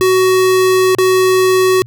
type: tone with dropouts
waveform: square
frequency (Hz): 373.5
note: F#4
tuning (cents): +16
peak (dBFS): -9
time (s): 0.01-1.82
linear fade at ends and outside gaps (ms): 0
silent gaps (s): 0.949-0.985
effects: added 119 Hz sine -32 dBFS peak until 1.86 s